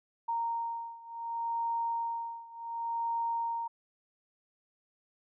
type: beating tone pair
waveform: sine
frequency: 927 / 927.68 Hz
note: A#5 / A#5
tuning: -10 / -9 cents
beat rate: 0.68 Hz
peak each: -34 / -36 dBFS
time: 0.28-3.68 s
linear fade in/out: 10 ms
effects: none